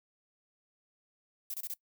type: noise bursts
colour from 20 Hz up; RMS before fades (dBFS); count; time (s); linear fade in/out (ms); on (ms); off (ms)
violet; -38; 4; 1.5-1.738; 2; 40; 26
effects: noise-tail reverb RT60 0.1 s tail -21 dB re dry